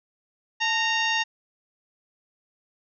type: harmonic tone with a mistuned harmonic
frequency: 925 Hz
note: A#5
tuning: 14 cents flat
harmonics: 1 / 2 / 3 / 4 / 5 / 6 / 7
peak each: -28 / -26 / -27 / -31 / -38 / -34 / -39 dBFS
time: 0.6-1.24 s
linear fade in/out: 20 ms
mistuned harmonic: 1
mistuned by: -78 cents
effects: none